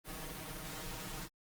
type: noise with comb filter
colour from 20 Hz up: pink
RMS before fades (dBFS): -44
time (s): 0.04-1.29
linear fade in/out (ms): 50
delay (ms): 6.4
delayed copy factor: +1
effects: Opus 32 kbps